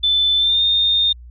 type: tone with pitch glide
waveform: sine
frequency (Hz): 3520 to 3650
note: A7 to A#7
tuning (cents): 0 to -37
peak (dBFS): -13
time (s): 0.03-1.13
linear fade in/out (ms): 10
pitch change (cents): +63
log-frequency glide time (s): 0.37-0.62
effects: added 60 Hz sine -36 dBFS peak until 1.3 s